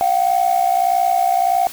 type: tone pair together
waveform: sine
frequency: 705 / 766.6 Hz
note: F5 / G5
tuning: +16 / -39 cents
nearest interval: minor second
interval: 145 cents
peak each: -15 dBFS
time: 0.01-1.67 s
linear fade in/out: 0 ms
effects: tanh soft clip ceiling -8 dBFS + white hiss -34 dBFS RMS until 1.72 s